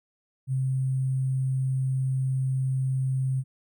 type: tone with sample-and-hold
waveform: sine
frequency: 131.6 Hz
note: C3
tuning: 10 cents sharp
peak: -23 dBFS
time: 0.47-3.44 s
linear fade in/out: 50 ms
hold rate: 8820 Hz
effects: none